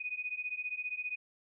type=beating tone pair; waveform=sine; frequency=2477 / 2492 Hz; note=D#7 / D#7; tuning=-8 / +2 cents; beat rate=15 Hz; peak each=-39 / -38 dBFS; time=0-1.16 s; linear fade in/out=10 ms; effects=none